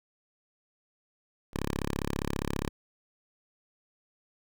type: tone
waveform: 5% pulse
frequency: 34.88 Hz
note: C#1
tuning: 12 cents sharp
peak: -19 dBFS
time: 1.53-2.69 s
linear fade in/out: 10 ms
effects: none